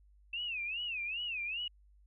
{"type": "tone with vibrato", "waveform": "sine", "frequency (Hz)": 2637, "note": "E7", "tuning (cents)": 0, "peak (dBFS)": -35, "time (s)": [0.33, 1.68], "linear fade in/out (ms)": 5, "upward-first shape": "sine", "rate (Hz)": 2.5, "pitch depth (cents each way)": 190, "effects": ["added 50 Hz sine -60 dBFS peak until 2.06 s"]}